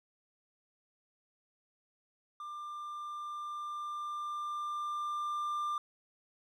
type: tone with level ramp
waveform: triangle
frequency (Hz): 1192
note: D6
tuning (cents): +25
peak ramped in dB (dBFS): -39 to -30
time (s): 2.4-5.78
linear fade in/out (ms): 2
effects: none